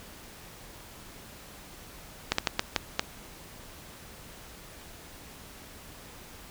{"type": "slowing click train", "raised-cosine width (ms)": 0.2, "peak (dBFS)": -6, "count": 6, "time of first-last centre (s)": [2.32, 2.995], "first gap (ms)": 64, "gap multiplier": 1.38, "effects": ["pink hiss -48 dBFS RMS until 6.5 s"]}